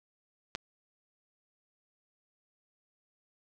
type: clicks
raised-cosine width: 0.2 ms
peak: -16 / -29 dBFS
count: 2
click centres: 0.551 / 0.557 s
effects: none